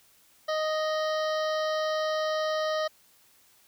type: harmonic tone with a mistuned harmonic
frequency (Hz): 622.3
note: D#5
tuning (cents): 0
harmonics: 1 / 2 / 3 / 5 / 6 / 7 / 8 / 9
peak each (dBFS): -27 / -33 / -37 / -41 / -43 / -44 / -45 / -46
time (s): 0.48-2.88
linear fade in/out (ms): 10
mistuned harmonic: 6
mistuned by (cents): +79
effects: white hiss -61 dBFS RMS until 3.67 s